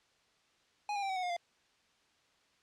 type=tone with pitch steps; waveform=square; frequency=830.6 / 806 / 782.2 / 759 / 736.6 / 714.8 / 693.6 Hz; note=G#5 / G5 / G5 / F#5 / F#5 / F5 / F5; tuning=0 / +48 / -4 / +44 / -8 / +40 / -12 cents; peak=-34 dBFS; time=0.89-1.366 s; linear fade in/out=2 ms; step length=68 ms; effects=white hiss -70 dBFS RMS until 2.62 s + low-pass 5000 Hz 12 dB/octave